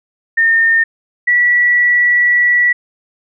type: tone pair in turn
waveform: sine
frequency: 1822 / 1946.9 Hz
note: A#6 / B6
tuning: -40 / -25 cents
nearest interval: minor second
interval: 115 cents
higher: second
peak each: -8 dBFS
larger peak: neither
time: 0.37-0.84 / 1.27-2.73 s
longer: second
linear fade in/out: 10 ms
effects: none